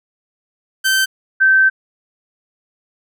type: tone pair in turn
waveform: sawtooth / sine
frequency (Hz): 1549 / 1549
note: G6 / G6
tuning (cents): -21 / -21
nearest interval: unison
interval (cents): 0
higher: neither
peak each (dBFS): -9 / -8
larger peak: second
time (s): 0.84-1.06 / 1.4-1.7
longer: second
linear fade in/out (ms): 20
effects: none